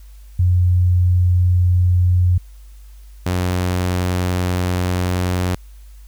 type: tone pair in turn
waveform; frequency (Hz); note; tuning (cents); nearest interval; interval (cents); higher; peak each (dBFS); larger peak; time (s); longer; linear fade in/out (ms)
sine / sawtooth; 89.7 / 90.38; F2 / F#2; +47 / -40; unison; 13; second; -11 / -13; first; 0.39-2.38 / 3.26-5.55; second; 5
effects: added 50 Hz sine -37 dBFS peak until 6.07 s + white hiss -55 dBFS RMS until 6.07 s